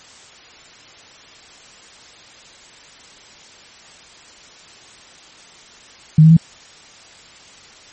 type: tone with pitch steps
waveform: sine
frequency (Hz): 155.56 / 159.75 / 164.05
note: D#3 / D#3 / E3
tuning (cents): 0 / +46 / -8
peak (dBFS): -4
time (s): 6.18-6.369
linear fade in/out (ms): 5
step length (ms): 63
effects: white hiss -43 dBFS RMS until 7.92 s + MP3 32 kbps